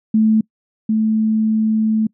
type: tone pair in turn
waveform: sine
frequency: 218.6 / 218.6 Hz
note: A3 / A3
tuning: -11 / -11 cents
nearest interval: unison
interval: 0 cents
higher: neither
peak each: -10 / -13 dBFS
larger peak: first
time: 0.14-0.41 / 0.89-2.07 s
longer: second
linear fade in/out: 5 ms
effects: noise-tail reverb RT60 0.1 s tail -25 dB re dry